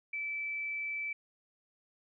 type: tone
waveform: sine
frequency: 2316 Hz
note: D7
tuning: 25 cents flat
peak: -34 dBFS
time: 0.13-1.13 s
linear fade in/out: 5 ms
effects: none